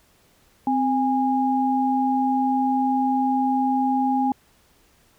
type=tone pair together; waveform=sine; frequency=260 / 820.2 Hz; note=C4 / G#5; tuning=-11 / -22 cents; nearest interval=octave + minor sixth; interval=1989 cents; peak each=-21 / -21 dBFS; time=0.67-4.32 s; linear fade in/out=2 ms; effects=pink hiss -59 dBFS RMS until 5.18 s